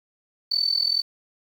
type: tone with amplitude modulation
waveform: sine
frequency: 4519 Hz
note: C#8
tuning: 33 cents sharp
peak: -16 dBFS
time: 0.51-1.02 s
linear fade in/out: 10 ms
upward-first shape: sine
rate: 41.6 Hz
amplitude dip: 90%
effects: 8-bit